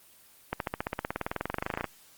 accelerating click train, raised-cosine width 0.5 ms, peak -14 dBFS, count 27, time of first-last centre 0.53-1.843 s, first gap 72 ms, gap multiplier 0.97, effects white hiss -57 dBFS RMS until 2.17 s + Opus 24 kbps

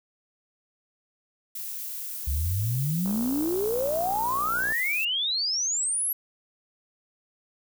violet noise, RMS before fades -35 dBFS, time 1.55-5.05 s, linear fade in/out 5 ms
sine exponential sweep, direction up, 65.7 to 11820 Hz, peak -24 dBFS, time 2.27-6.13 s, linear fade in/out 5 ms
click train, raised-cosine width 1 ms, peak -25 dBFS, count 101, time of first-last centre 3.06-4.721 s, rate 60.2 Hz
effects none

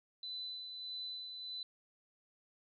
sine tone with tremolo, 4005 Hz, B7, 23 cents sharp, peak -40 dBFS, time 0.23-1.63 s, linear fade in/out 2 ms, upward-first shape sine, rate 1.6 Hz, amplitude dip 40%, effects none

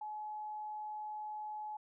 sine tone, 850 Hz, G#5, 40 cents sharp, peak -40 dBFS, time 0.01-1.77 s, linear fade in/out 5 ms, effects none

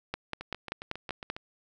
two click trains, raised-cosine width 0.3 ms, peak -23 / -16 dBFS, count 8 / 7, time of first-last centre 0.41-1.365 / 0.14-1.301 s, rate 7.33 / 5.17 Hz, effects none

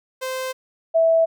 sawtooth / sine tone pair in turn, 519 / 655.4 Hz, C5 / E5, -14 / -10 cents, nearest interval major third, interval 404 cents, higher second, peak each -21 / -13 dBFS, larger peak second, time 0.21-0.53 / 0.94-1.26 s, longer neither, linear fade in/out 20 ms, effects none

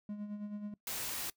triangle tone with tremolo, 207.5 Hz, G#3, 1 cent flat, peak -35 dBFS, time 0.09-0.74 s, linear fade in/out 2 ms, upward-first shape sine, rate 9.3 Hz, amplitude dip 55%
white noise, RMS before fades -39 dBFS, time 0.87-1.3 s, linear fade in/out 2 ms
effects noise-tail reverb RT60 0.1 s tail -21 dB re dry

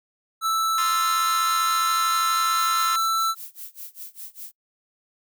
square tone with pitch glide, 1318.5 to 1328.4 Hz, E6 to E6, 0 to +13 cents, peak -21 dBFS, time 0.41-3.35 s, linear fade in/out 50 ms, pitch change +13 cents, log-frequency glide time 0.69-3 s
sawtooth chord, F dominant seventh, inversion second, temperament equal with one note detuned, 1046.5 / 1232.3 / 1396.9 / 1760 Hz, C6 / Eb6 / F6 / A6, 0 / -17 / 0 / 0 cents, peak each -28 / -30 / -30 / -31 dBFS, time 0.78-2.96 s, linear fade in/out 2 ms
violet noise with tremolo, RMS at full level -36 dBFS, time 2.58-4.52 s, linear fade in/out 10 ms, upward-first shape sine, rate 5 Hz, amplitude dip 95%
effects noise-tail reverb RT60 0.1 s tail -25 dB re dry

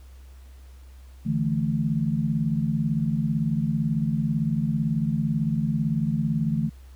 sine chord, D suspended second, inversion none, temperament equal, 146.83 / 164.81 / 220 Hz, D3 / E3 / A3, 0 / 0 / 0 cents, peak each -26 dBFS, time 1.25-6.7 s, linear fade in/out 20 ms, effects added 65 Hz sine -43 dBFS peak until 6.95 s + pink hiss -59 dBFS RMS until 6.95 s

